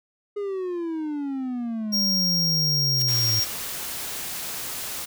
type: exponential sweep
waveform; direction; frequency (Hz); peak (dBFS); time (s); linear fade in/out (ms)
triangle; down; 415.3 to 110; -24; 0.36-3.4; 10
type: tone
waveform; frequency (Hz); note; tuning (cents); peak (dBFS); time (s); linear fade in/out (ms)
square; 5580; F8; -2; -21; 1.92-3.45; 20
type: noise with exponential growth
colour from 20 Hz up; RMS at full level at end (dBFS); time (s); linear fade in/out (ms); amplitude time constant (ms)
blue; -27; 2.9-3.02; 0; 24
type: noise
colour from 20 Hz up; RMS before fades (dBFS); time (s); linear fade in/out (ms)
white; -32; 3.07-5.06; 20
effects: none